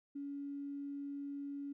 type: tone with tanh clipping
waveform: triangle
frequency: 282.4 Hz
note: C#4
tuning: 32 cents sharp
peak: -40 dBFS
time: 0.15-1.73 s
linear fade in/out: 10 ms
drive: 3 dB
effects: none